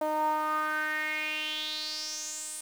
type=tone with band-pass filter sweep; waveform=sawtooth; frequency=307.3 Hz; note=D#4; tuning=21 cents flat; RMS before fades=-32 dBFS; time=0.01-2.61 s; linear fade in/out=5 ms; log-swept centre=720 to 9200 Hz; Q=5.6; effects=8-bit